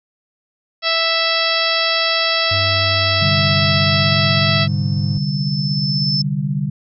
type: harmonic tone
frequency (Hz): 659.3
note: E5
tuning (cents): 0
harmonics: 1 / 2 / 3 / 4 / 5 / 6 / 7 / 8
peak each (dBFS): -23 / -23 / -23 / -23 / -23 / -23 / -23 / -23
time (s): 0.82-4.68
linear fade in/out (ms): 50
type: tone with pitch glide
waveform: triangle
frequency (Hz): 98 to 103.53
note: G2 to G#2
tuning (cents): 0 to -5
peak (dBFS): -18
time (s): 2.51-5.18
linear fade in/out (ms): 5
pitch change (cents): +95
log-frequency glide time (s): 3.97-4.13
type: tone with exponential growth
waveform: sine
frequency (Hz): 5274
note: E8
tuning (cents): 0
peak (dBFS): -16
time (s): 2.9-6.22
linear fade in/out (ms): 5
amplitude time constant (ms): 720
type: chord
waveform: sine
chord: C suspended second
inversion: none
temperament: just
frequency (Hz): 130.81 / 147.16 / 196.22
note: C3 / D3 / G3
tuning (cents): 0 / +4 / +2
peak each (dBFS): -25 / -19 / -23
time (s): 3.21-6.7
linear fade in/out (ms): 10
effects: none